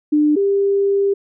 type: tone pair in turn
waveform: sine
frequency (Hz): 299.4 / 397.6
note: D4 / G4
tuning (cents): +33 / +25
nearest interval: perfect fourth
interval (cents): 492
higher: second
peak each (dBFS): -11 / -13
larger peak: first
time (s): 0.12-0.36 / 0.36-1.14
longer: second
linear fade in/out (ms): 10
effects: none